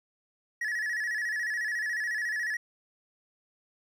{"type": "tone with vibrato", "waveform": "triangle", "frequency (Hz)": 1808, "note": "A6", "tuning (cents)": 47, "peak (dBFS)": -27, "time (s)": [0.61, 2.57], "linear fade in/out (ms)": 5, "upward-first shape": "square", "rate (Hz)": 14, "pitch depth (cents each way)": 84, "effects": []}